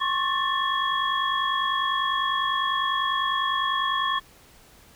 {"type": "tone cluster", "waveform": "sine", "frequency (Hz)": [1070, 1120, 1766, 3319], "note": ["C6", "C#6", "A6", "G#7"], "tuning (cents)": [38, 18, 6, -2], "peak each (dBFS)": [-26, -28, -29, -29], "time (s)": [0, 4.2], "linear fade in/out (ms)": 20, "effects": ["pink hiss -53 dBFS RMS until 4.95 s"]}